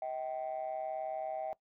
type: ring-modulated tone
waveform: triangle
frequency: 69.3 Hz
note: C#2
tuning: in tune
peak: -29 dBFS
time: 0.02-1.53 s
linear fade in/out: 0 ms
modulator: 705 Hz
effects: noise-tail reverb RT60 0.1 s tail -19 dB re dry + tanh soft clip ceiling -30 dBFS